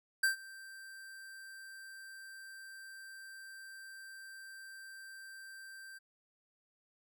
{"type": "tone with ADSR envelope", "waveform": "square", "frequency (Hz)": 1568, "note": "G6", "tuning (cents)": 0, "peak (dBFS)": -26, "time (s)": [0.23, 5.99], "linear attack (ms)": 7, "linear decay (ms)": 120, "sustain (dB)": -23, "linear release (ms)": 18, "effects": []}